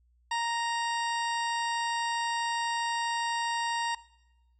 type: harmonic tone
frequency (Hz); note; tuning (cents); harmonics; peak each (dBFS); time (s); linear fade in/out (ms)
932.3; A#5; 0; 1 / 2 / 3 / 4 / 5 / 6 / 8 / 9; -29 / -35 / -39 / -41 / -43 / -45 / -47 / -48; 0.31-3.95; 5
effects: noise-tail reverb RT60 1.0 s tail -20 dB re dry + added 60 Hz sine -63 dBFS peak until 4.59 s